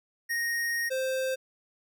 square tone pair in turn, 1864.7 / 523.3 Hz, A#6 / C5, 0 / 0 cents, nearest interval octave + minor seventh, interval 2200 cents, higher first, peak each -28 dBFS, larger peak neither, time 0.29-0.9 / 0.9-1.36 s, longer first, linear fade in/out 20 ms, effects none

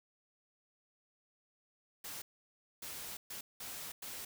white noise bursts at uneven times, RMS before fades -45 dBFS, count 5, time 2.04-2.22 / 2.82-3.17 / 3.3-3.41 / 3.6-3.92 / 4.02-4.25 s, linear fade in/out 5 ms, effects none

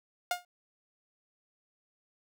sawtooth tone with exponential decay, 712 Hz, F5, 33 cents sharp, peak -21 dBFS, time 0.31-0.45 s, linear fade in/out 2 ms, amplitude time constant 29 ms, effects none

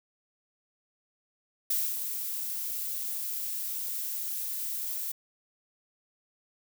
violet noise with ADSR envelope, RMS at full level -27 dBFS, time 1.7-5.12 s, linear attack 6 ms, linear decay 250 ms, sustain -7 dB, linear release 6 ms, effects none

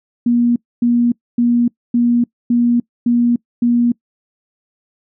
sine tone bursts, 239 Hz, A#3, 43 cents sharp, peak -10 dBFS, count 7, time 0.26-3.92 s, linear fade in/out 5 ms, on 300 ms, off 260 ms, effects noise-tail reverb RT60 0.1 s tail -24 dB re dry

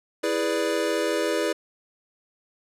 square chord, E dominant seventh, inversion none, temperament equal, 329.6 / 415.3 / 493.9 / 587.3 Hz, E4 / G#4 / B4 / D5, 0 / 0 / 0 / 0 cents, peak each -29 dBFS, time 0.23-1.53 s, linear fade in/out 10 ms, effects low-pass 11000 Hz 12 dB/octave

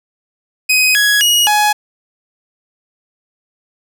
sawtooth tone with pitch steps, 2514 / 1670 / 2893 / 840 Hz, D#7 / G#6 / F#7 / G#5, +17 / +9 / -40 / +19 cents, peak -6 dBFS, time 0.69-1.73 s, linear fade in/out 10 ms, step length 260 ms, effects none

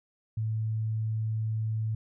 sine tone, 110 Hz, A2, in tune, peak -27 dBFS, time 0.37-1.95 s, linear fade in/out 5 ms, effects none

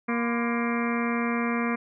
harmonic tone with a mistuned harmonic, 235.2 Hz, A#3, 16 cents sharp, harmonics 1 / 2 / 3 / 4 / 5 / 6 / 7 / 8 / 9 / 10, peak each -26 / -33 / -37 / -36 / -34 / -39 / -38 / -40 / -36 / -37 dBFS, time 0.08-1.76 s, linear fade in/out 10 ms, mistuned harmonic 4, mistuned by +130 cents, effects none

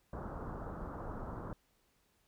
pink low-pass noise, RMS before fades -43 dBFS, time 0.13-1.53 s, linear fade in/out 2 ms, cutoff 1400 Hz, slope 48 dB/octave, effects pink hiss -74 dBFS RMS until 2.27 s

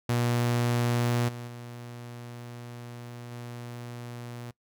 sawtooth tone with level steps, 120.1 Hz, B2, 48 cents flat, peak -20 / -33 / -36 / -34 dBFS, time 0.09-4.51 s, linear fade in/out 5 ms, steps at 1.28 / 1.47 / 3.31 s, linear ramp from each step 10 ms, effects noise-tail reverb RT60 0.1 s tail -21 dB re dry

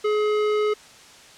sine tone with tanh clipping, 422.9 Hz, G#4, 31 cents sharp, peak -21 dBFS, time 0.04-0.74 s, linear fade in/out 10 ms, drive 16 dB, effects white hiss -47 dBFS RMS until 1.37 s + low-pass 7000 Hz 12 dB/octave

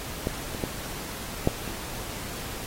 clicks, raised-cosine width 2 ms, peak -12 / -21 / -14 / -6 / -22 dBFS, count 5, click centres 0.271 / 0.548 / 0.638 / 1.474 / 1.677 s, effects pink hiss -37 dBFS RMS until 2.66 s + AAC 48 kbps

